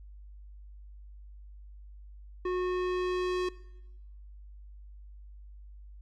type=tone with low-pass filter sweep; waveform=square; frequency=364 Hz; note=F#4; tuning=28 cents flat; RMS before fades=-31 dBFS; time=2.45-3.49 s; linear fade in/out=5 ms; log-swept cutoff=1900 to 5200 Hz; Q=0.76; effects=noise-tail reverb RT60 1.0 s tail -19 dB re dry + added 50 Hz sine -46 dBFS peak until 6.01 s